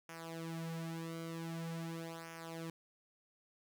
sawtooth tone with flanger, 164.81 Hz, E3, in tune, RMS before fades -44 dBFS, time 0.09-2.7 s, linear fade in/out 2 ms, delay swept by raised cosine 0.24 to 4.94 ms, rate 0.45 Hz, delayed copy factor -0.8, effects 12-bit

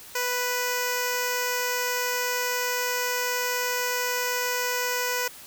5% pulse tone with notch filter, 493.9 Hz, B4, in tune, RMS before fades -27 dBFS, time 0.15-5.28 s, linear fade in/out 5 ms, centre 3700 Hz, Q 1.1, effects white hiss -45 dBFS RMS until 5.46 s

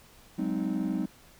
triangle chord, Ab dominant seventh, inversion third, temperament just, 186.89 / 207.7 / 259.6 / 311.5 Hz, Gb3 / Ab3 / C4 / Eb4, +18 / 0 / -13 / +2 cents, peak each -30 dBFS, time 0.38-1.06 s, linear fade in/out 10 ms, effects tanh soft clip ceiling -20 dBFS + pink hiss -56 dBFS RMS until 1.39 s

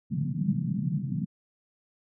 pink band-pass noise, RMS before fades -29 dBFS, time 0.1-1.26 s, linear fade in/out 20 ms, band 130 to 220 Hz, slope 48 dB/octave, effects none

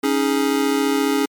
square chord, C# suspended second, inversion none, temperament just, 277.2 / 311.8 / 415.8 Hz, C#4 / D#4 / G#4, 0 / +4 / +2 cents, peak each -20 / -24 / -22 dBFS, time 0.03-1.26 s, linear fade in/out 10 ms, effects MP3 96 kbps

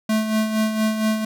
square tone with tremolo, 217.7 Hz, A3, 18 cents flat, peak -17 dBFS, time 0.09-1.25 s, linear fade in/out 5 ms, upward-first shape sine, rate 4.3 Hz, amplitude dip 55%, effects none

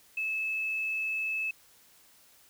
sine tone with quantisation, 2607 Hz, E7, 20 cents flat, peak -29 dBFS, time 0.17-1.51 s, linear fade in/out 5 ms, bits 9, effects white hiss -60 dBFS RMS until 2.49 s

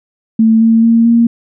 sine tone with pitch steps, 223.1 / 226.3 / 229.6 / 233 Hz, A3 / A3 / A#3 / A#3, +24 / +49 / -26 / -1 cents, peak -5 dBFS, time 0.39-1.27 s, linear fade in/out 5 ms, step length 220 ms, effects none

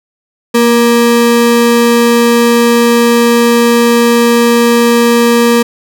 square ring-modulated tone, 353.9 Hz, F4, 23 cents sharp, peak -3 dBFS, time 0.54-5.63 s, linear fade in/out 10 ms, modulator 120 Hz, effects none

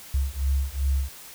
sine beating tone pair, 66.9 / 69.5 Hz, C2 / C#2, +39 / +5 cents, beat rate 2.6 Hz, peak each -25 dBFS, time 0.14-1.09 s, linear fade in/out 5 ms, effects white hiss -44 dBFS RMS until 1.34 s

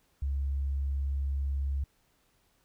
sine tone, 69.1 Hz, C#2, 5 cents flat, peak -27 dBFS, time 0.22-1.84 s, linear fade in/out 5 ms, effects tanh soft clip ceiling -23 dBFS + pink hiss -70 dBFS RMS until 2.64 s

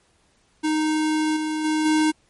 square tone with level steps, 310 Hz, D#4, 6 cents flat, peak -20 / -24 / -20 / -17 dBFS, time 0.63-2.12 s, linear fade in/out 20 ms, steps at 1.36 / 1.64 / 1.85 s, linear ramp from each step 10 ms, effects pink hiss -62 dBFS RMS until 2.29 s + MP3 48 kbps

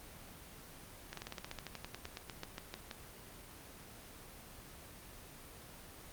slowing click train, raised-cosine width 0.2 ms, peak -25 dBFS, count 20, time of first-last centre 1.13-2.912 s, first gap 43 ms, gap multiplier 1.08, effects pink hiss -53 dBFS RMS until 6.12 s + Opus 24 kbps

